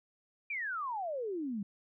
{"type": "exponential sweep", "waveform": "sine", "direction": "down", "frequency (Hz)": [2435, 191], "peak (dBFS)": -34, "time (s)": [0.5, 1.63], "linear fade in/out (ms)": 5, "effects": []}